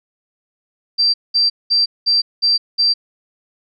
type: tone bursts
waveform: sine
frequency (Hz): 4699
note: D8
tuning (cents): 0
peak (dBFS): -11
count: 6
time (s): 0.98-2.94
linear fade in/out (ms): 20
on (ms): 160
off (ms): 200
effects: none